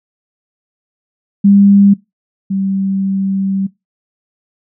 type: tone pair in turn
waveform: sine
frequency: 200 / 193.86 Hz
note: G3 / G3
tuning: +35 / -19 cents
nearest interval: minor second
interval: 54 cents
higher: first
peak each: -4 / -13 dBFS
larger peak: first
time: 1.44-1.94 / 2.5-3.67 s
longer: second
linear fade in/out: 10 ms
effects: noise-tail reverb RT60 0.2 s tail -21 dB re dry